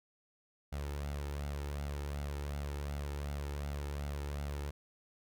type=tone with flanger; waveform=sawtooth; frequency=71.9 Hz; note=D2; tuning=36 cents flat; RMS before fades=-39 dBFS; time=0.72-4.71 s; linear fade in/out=10 ms; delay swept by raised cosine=1.4 to 2.31 ms; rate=2.7 Hz; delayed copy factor=+0.5; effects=none